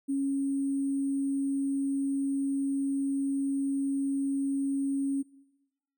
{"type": "tone with sample-and-hold", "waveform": "sine", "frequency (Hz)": 275.2, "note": "C#4", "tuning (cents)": -12, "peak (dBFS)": -26, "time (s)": [0.08, 5.23], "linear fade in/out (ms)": 20, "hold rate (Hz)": 8820, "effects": ["noise-tail reverb RT60 1.0 s tail -21 dB re dry"]}